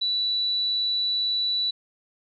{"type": "tone", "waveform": "sine", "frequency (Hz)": 3951, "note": "B7", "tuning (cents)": 0, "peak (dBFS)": -22, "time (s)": [0.01, 1.71], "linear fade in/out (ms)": 10, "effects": []}